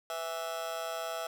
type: tone with amplitude modulation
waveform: 30% pulse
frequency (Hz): 659.3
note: E5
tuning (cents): 0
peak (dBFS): -28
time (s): 0.1-1.27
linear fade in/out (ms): 2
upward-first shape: sine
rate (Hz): 160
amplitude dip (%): 90
effects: none